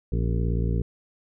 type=harmonic tone with a mistuned harmonic; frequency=57.6 Hz; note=A#1; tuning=20 cents flat; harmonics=1 / 2 / 3 / 4 / 5 / 6 / 7 / 8; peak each=-24 / -27 / -30 / -38 / -38 / -40 / -37 / -39 dBFS; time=0.12-0.82 s; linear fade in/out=5 ms; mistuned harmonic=5; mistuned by=-84 cents; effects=none